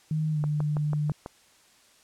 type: tone with pitch glide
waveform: sine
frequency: 155.56 to 149.57 Hz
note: D#3 to D3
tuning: 0 to +32 cents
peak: -24 dBFS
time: 0.11-1.12 s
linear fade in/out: 2 ms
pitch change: -68 cents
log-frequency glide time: 0.31-0.4 s
type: click train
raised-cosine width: 1 ms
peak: -21 dBFS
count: 6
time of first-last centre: 0.44-1.261 s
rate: 6.09 Hz
effects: white hiss -59 dBFS RMS until 2.03 s + low-pass 9000 Hz 12 dB/octave